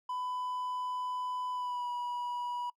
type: tone with pitch glide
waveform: triangle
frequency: 1000 to 973.2 Hz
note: B5 to B5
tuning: +21 to -26 cents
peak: -32 dBFS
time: 0.09-2.7 s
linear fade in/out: 5 ms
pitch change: -47 cents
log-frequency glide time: 1.52-1.89 s
effects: noise-tail reverb RT60 0.1 s tail -24 dB re dry